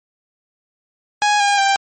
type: tone with pitch steps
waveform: sawtooth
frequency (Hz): 830.6 / 809.3 / 788.5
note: G#5 / G#5 / G5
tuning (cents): 0 / -45 / +10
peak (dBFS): -9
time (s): 1.22-1.76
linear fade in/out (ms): 0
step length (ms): 180
effects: MP3 32 kbps